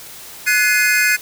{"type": "chord", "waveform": "square", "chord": "Ab dominant seventh", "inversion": "third", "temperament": "equal with one note detuned", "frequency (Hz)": [1480, 1703, 2093, 2489], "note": ["Gb6", "Ab6", "C7", "Eb7"], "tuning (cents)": [0, 43, 0, 0], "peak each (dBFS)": -19, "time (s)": [0.46, 1.17], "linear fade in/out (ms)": 20, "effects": ["white hiss -36 dBFS RMS until 1.21 s"]}